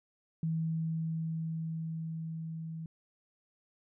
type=tone with level ramp; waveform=sine; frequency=161.8 Hz; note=E3; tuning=32 cents flat; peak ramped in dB=-29 to -38 dBFS; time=0.43-2.86 s; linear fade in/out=2 ms; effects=none